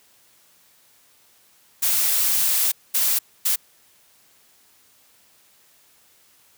blue noise bursts at uneven times, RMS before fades -20 dBFS, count 3, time 1.82-2.72 / 2.94-3.19 / 3.45-3.56 s, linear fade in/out 10 ms, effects white hiss -57 dBFS RMS until 6.57 s + high-pass 60 Hz 12 dB/octave

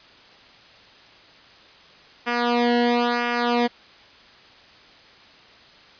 sawtooth tone with flanger, 240 Hz, B3, 49 cents flat, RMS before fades -21 dBFS, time 2.26-3.68 s, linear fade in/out 20 ms, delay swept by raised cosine 0.24 to 0.83 ms, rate 0.99 Hz, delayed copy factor -0.95, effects white hiss -49 dBFS RMS until 5.99 s + resampled to 11025 Hz

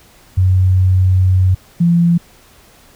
sine tone pair in turn, 92.9 / 171.07 Hz, F#2 / F3, +7 / -36 cents, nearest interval major seventh, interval 1057 cents, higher second, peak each -8 dBFS, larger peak neither, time 0.37-1.55 / 1.8-2.18 s, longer first, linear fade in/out 10 ms, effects pink hiss -46 dBFS RMS until 2.95 s

